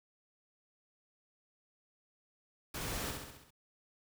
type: noise with echo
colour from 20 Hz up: pink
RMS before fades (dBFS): -40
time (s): 2.74-3.11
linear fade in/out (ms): 5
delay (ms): 66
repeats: 6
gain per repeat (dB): -4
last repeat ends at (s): 3.506
effects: none